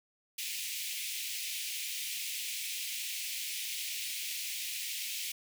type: high-pass noise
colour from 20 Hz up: pink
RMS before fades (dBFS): -38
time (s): 0.38-5.32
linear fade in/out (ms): 5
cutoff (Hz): 2200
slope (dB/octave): 48
effects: none